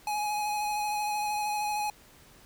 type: tone with vibrato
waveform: square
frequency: 838 Hz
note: G#5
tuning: 15 cents sharp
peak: -29 dBFS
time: 0.07-1.9 s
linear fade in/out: 2 ms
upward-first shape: sine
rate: 13 Hz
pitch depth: 17 cents each way
effects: pink hiss -56 dBFS RMS until 2.45 s